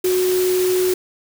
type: tone in noise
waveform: sine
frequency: 367.2 Hz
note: F#4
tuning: 13 cents flat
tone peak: -15 dBFS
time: 0.04-0.94 s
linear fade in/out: 5 ms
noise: white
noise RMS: -27 dBFS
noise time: 0.04-0.94 s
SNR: +9 dB
effects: none